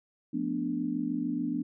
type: chord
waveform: sine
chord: B half-diminished seventh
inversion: second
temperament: equal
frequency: 174.61 / 220 / 246.9 / 293.7 Hz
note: F3 / A3 / B3 / D4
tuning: 0 / 0 / 0 / 0 cents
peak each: -38 / -38 / -32 / -32 dBFS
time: 0.33-1.63 s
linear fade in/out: 10 ms
effects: none